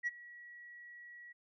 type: tone with ADSR envelope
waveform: sine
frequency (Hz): 1924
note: B6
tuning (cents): -46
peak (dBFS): -29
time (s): 0.03-1.33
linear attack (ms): 40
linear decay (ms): 27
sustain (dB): -21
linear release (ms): 16
effects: tanh soft clip ceiling -29 dBFS